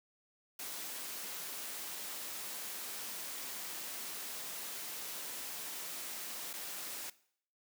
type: noise with dropouts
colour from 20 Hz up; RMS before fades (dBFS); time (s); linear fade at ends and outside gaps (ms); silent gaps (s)
white; -43; 0.59-7.1; 5; 6.532-6.536
effects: noise-tail reverb RT60 0.6 s tail -19 dB re dry + high-pass 200 Hz 12 dB/octave